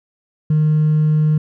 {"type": "tone with hard clipping", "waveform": "triangle", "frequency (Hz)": 153.5, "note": "D#3", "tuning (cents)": -23, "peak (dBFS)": -11, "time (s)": [0.5, 1.38], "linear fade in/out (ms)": 5, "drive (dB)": 2, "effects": []}